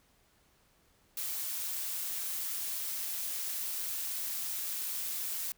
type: noise with amplitude modulation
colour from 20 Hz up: blue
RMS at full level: -35 dBFS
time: 1.17-5.52 s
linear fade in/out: 2 ms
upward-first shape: sine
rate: 173 Hz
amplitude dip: 30%
effects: pink hiss -68 dBFS RMS until 5.57 s